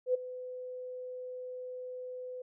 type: tone with ADSR envelope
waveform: sine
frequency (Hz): 504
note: B4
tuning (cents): +35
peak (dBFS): -23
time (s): 0.06-2.42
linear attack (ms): 84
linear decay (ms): 12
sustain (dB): -16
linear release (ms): 5
effects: none